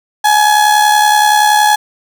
35% pulse tone with amplitude modulation, 843 Hz, G#5, 26 cents sharp, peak -3 dBFS, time 0.24-1.76 s, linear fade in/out 10 ms, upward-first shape sine, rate 70.6 Hz, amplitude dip 50%, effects none

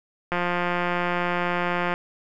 click train, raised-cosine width 0.5 ms, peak -10 dBFS, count 286, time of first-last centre 0.32-1.939 s, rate 176 Hz, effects none

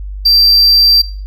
triangle tone, 4699 Hz, D8, in tune, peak -4 dBFS, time 0.25-1.02 s, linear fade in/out 10 ms, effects noise-tail reverb RT60 0.4 s tail -17 dB re dry + added 49 Hz sine -21 dBFS peak until 1.26 s

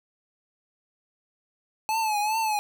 square tone with vibrato, 861 Hz, A5, 38 cents flat, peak -24 dBFS, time 1.89-2.59 s, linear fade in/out 0 ms, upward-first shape triangle, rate 2.5 Hz, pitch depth 87 cents each way, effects none

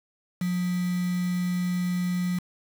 sine tone with quantisation, 179 Hz, F3, 43 cents sharp, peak -24 dBFS, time 0.41-2.39 s, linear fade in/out 5 ms, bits 6, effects none

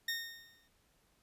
20% pulse tone with exponential decay, 1842 Hz, A#6, 21 cents flat, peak -27 dBFS, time 0.08-0.68 s, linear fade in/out 5 ms, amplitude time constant 130 ms, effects pink hiss -72 dBFS RMS until 1.22 s + resampled to 32000 Hz

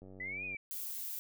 click train, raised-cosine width 2 ms, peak -40 dBFS, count 51, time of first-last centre 0.02-0.547 s, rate 94.8 Hz
sine exponential two-way sweep, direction up then down, 1975.5 to 2506 to 2295 Hz, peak -38 dBFS, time 0.2-0.57 s, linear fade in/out 5 ms, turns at 0.45 s
violet noise, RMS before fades -41 dBFS, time 0.71-1.19 s, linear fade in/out 0 ms
effects none

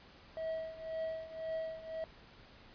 triangle tone with tremolo, 644 Hz, E5, 41 cents flat, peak -32 dBFS, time 0.37-2.04 s, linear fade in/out 0 ms, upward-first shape triangle, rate 1.9 Hz, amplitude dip 85%, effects pink hiss -58 dBFS RMS until 2.74 s + resampled to 11025 Hz

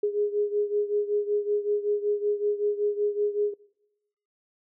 sine beating tone pair, 412.6 / 417.9 Hz, G#4 / G#4, -11 / +11 cents, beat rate 5.3 Hz, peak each -25 / -28 dBFS, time 0.03-3.54 s, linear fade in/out 5 ms, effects noise-tail reverb RT60 0.9 s tail -21 dB re dry

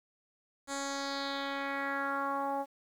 10% pulse tone with low-pass filter sweep, 277.3 Hz, C#4, 1 cent sharp, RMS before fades -35 dBFS, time 0.67-2.66 s, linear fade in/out 50 ms, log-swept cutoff 8400 to 740 Hz, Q 2.8, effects 10-bit

